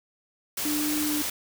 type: tone in noise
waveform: sine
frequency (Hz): 299.6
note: D4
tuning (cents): +35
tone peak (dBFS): -26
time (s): 0.65-1.22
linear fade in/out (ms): 5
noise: white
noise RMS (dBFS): -30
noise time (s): 0.57-1.3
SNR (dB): +1
effects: none